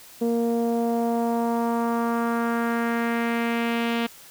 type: tone with low-pass filter sweep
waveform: sawtooth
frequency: 233.1 Hz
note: A#3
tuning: in tune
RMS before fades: -24 dBFS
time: 0.21-4.07 s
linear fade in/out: 10 ms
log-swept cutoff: 480 to 3100 Hz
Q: 2.1
effects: white hiss -47 dBFS RMS until 4.3 s